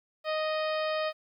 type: harmonic tone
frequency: 622 Hz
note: D#5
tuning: 1 cent flat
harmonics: 1 / 2 / 3 / 4 / 5 / 6 / 7 / 8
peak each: -29 / -35 / -39 / -41 / -43 / -45 / -46 / -47 dBFS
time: 0.24-1.13 s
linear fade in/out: 50 ms
effects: 11-bit